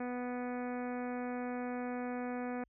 harmonic tone, 246.9 Hz, B3, in tune, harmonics 1 / 2 / 3 / 4 / 5 / 6 / 7 / 8 / 9 / 10, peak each -38 / -42 / -44 / -52 / -52 / -52 / -53 / -58 / -55 / -60 dBFS, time 0-2.64 s, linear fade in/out 5 ms, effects added 50 Hz sine -70 dBFS peak until 2.68 s

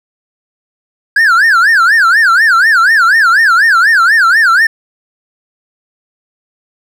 triangle tone with vibrato, 1568 Hz, G6, in tune, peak -3 dBFS, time 1.16-4.67 s, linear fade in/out 5 ms, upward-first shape sine, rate 4.1 Hz, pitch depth 280 cents each way, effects none

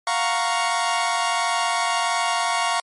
sawtooth chord, Gb major seventh, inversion third, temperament equal, 698.5 / 740 / 932.3 / 1108.7 Hz, F5 / Gb5 / Bb5 / Db6, 0 / 0 / 0 / 0 cents, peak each -21 / -27 / -21 / -21 dBFS, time 0.07-2.8 s, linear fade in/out 2 ms, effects MP3 48 kbps

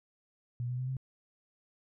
sine tone with pitch steps, 121.4 / 124.67 / 128.03 / 131.47 Hz, B2 / B2 / C3 / C3, -29 / +17 / -37 / +9 cents, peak -32 dBFS, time 0.6-0.968 s, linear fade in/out 0 ms, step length 92 ms, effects none

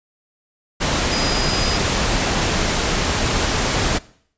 sine tone in noise, 4944 Hz, D#8, 12 cents flat, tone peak -24 dBFS, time 1.11-1.78 s, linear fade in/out 20 ms, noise pink, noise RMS -19 dBFS, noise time 0.8-3.99 s, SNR -8 dB, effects noise-tail reverb RT60 0.6 s tail -21 dB re dry + resampled to 16000 Hz

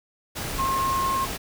sine tone in noise, 1070 Hz, C6, 38 cents sharp, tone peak -22 dBFS, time 0.58-1.26 s, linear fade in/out 20 ms, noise pink, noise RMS -31 dBFS, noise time 0.35-1.38 s, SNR +6 dB, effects none

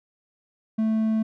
triangle tone, 220 Hz, A3, in tune, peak -18 dBFS, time 0.78-1.23 s, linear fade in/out 10 ms, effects none

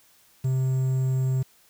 triangle tone with quantisation, 130.81 Hz, C3, in tune, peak -19 dBFS, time 0.44-1.43 s, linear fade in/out 10 ms, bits 8, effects white hiss -59 dBFS RMS until 1.69 s

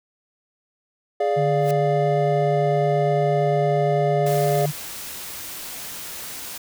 triangle chord, D diminished, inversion second, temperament equal, 415.3 / 587.3 / 698.5 Hz, Ab4 / D5 / F5, 0 / 0 / 0 cents, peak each -21 dBFS, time 1.2-4.66 s, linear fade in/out 5 ms
sine tone with vibrato, 147.9 Hz, D3, 13 cents sharp, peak -22 dBFS, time 1.36-4.72 s, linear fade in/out 20 ms, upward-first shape square, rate 8.8 Hz, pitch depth 11 cents each way
white noise with exponential growth, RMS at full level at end -32 dBFS, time 1.58-1.71 s, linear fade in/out 2 ms, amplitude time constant 28 ms
white noise, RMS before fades -34 dBFS, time 4.26-6.58 s, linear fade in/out 5 ms
effects none

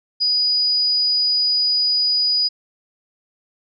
sine tone, 4930 Hz, D#8, 17 cents flat, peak -15 dBFS, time 0.2-2.49 s, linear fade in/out 20 ms, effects none

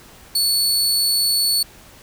sawtooth tone, 4435 Hz, C#8, in tune, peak -13 dBFS, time 0.35-1.63 s, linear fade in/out 5 ms, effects pink hiss -45 dBFS RMS until 2.02 s

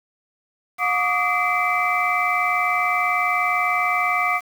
sine tone cluster, 720 / 1153 / 1233 / 2052 / 2320 Hz, F#5 / D6 / D#6 / C7 / D7, -47 / -32 / -16 / -34 / -22 cents, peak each -24 dBFS, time 0.78-4.41 s, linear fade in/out 50 ms, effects tanh soft clip ceiling -7 dBFS + 7-bit

